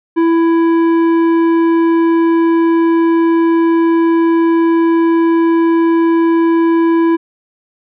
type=tone with tanh clipping; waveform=sine; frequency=331.8 Hz; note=E4; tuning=11 cents sharp; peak=-10 dBFS; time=0.16-7.17 s; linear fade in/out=20 ms; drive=11 dB; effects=none